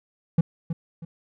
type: tone with echo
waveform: triangle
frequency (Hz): 164.81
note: E3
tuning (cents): 0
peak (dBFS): -12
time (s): 0.38-0.41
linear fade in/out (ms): 5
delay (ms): 320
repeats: 2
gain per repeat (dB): -10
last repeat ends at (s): 1.05
effects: none